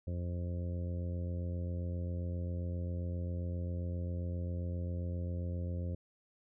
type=harmonic tone; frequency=87.5 Hz; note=F2; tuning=4 cents sharp; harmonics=1 / 2 / 3 / 4 / 5 / 6 / 7; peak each=-35 / -43 / -49 / -52 / -55 / -49 / -58 dBFS; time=0.07-5.95 s; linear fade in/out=5 ms; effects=none